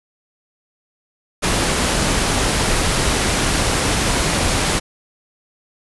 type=low-pass noise; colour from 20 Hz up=pink; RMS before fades=-18 dBFS; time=1.42-4.8 s; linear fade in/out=20 ms; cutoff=11000 Hz; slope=96 dB/octave; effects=none